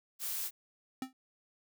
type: noise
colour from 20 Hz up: blue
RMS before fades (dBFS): -37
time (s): 0.19-0.51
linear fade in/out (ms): 50
type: tone with exponential decay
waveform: square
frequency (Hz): 261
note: C4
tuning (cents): -4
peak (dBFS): -33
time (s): 1.02-1.13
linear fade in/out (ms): 2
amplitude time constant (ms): 23
effects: none